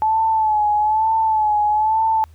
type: tone with vibrato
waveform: sine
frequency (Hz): 863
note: A5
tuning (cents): -34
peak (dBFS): -14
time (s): 0.02-2.24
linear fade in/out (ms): 0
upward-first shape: sine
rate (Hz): 1.1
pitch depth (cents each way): 53
effects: added 79 Hz sine -42 dBFS peak until 2.34 s + pink hiss -59 dBFS RMS until 2.34 s